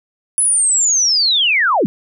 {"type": "linear sweep", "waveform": "sine", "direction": "down", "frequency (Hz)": [10330, 150], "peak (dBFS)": -11, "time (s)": [0.38, 1.86], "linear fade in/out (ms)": 0, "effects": []}